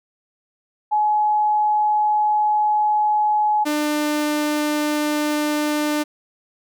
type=tone pair in turn; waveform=sine / sawtooth; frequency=846 / 299.1 Hz; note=G#5 / D4; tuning=+32 / +32 cents; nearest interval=octave + tritone; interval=1800 cents; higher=first; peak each=-15 dBFS; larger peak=neither; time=0.91-3.65 / 3.65-6.04 s; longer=first; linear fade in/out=20 ms; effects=none